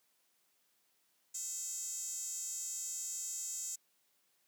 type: tone with high-pass filter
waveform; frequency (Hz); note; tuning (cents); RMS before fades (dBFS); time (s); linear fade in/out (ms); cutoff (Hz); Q
square; 289.7; D4; -24; -41; 1.34-3.76; 10; 7100; 9.7
effects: white hiss -75 dBFS RMS until 4.47 s + high-pass 150 Hz 12 dB/octave